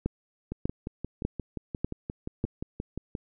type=two click trains; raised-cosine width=3 ms; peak=-20 / -14 dBFS; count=16 / 5; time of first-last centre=0.52-3.152 / 0.06-2.441 s; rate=5.7 / 1.68 Hz; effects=none